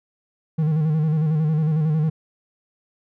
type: tone with vibrato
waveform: triangle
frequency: 155.56 Hz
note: D#3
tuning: in tune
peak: -15 dBFS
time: 0.58-2.1 s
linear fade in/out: 10 ms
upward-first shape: square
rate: 11 Hz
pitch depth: 50 cents each way
effects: none